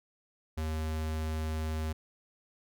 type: tone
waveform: square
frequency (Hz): 78.6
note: D#2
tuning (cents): +18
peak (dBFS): -32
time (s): 0.57-1.93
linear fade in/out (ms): 10
effects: none